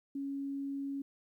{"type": "tone", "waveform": "sine", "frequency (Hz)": 277.2, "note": "C#4", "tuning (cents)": 0, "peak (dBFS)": -35, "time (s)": [0.15, 1.02], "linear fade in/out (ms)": 5, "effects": ["12-bit"]}